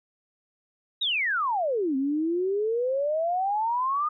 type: exponential two-way sweep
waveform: sine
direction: down then up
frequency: 3900 to 261.6 to 1239 Hz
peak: -23 dBFS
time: 1.01-4.09 s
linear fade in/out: 10 ms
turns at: 1.96 s
effects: none